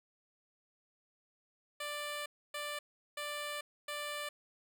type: tone bursts at uneven times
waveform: 10% pulse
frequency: 589 Hz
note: D5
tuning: 5 cents sharp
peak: -30 dBFS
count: 4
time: 1.8-2.26 / 2.54-2.79 / 3.17-3.61 / 3.88-4.29 s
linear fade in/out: 5 ms
effects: none